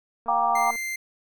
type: click train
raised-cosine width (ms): 1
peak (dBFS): -30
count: 116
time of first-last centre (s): 0.26-0.758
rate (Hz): 231
type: chord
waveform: sine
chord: G minor seventh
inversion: third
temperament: just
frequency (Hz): 705.6 / 784 / 940.8 / 1176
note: F5 / G5 / Bb5 / D6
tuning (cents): +18 / 0 / +16 / +2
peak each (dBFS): -25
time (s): 0.28-0.71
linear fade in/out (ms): 5
type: tone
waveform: 45% pulse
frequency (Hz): 2089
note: C7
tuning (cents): -3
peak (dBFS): -28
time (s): 0.55-0.96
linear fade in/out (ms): 5
effects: none